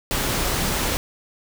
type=noise; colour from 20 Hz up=pink; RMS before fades=-23 dBFS; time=0.11-0.97 s; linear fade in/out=0 ms; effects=none